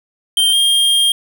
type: tone pair in turn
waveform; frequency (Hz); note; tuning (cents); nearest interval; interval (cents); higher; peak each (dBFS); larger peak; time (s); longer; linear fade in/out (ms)
square; 3155 / 3216; G7 / G7; +10 / +44; unison; 34; second; -11; neither; 0.37-0.53 / 0.53-1.12; second; 2
effects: none